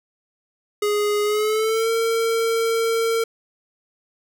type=tone with pitch glide; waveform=square; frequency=415.3 to 455.5 Hz; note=G#4 to A#4; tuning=0 to -40 cents; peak=-19 dBFS; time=0.82-3.24 s; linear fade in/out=5 ms; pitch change=+160 cents; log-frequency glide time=1.23-1.9 s; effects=none